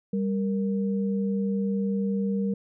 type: tone pair together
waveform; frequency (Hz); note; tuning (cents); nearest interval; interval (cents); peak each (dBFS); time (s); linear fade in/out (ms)
sine; 197.21 / 466.2; G3 / A#4; +11 / 0; octave + minor third; 1489; -24 / -32; 0.13-2.54; 5
effects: none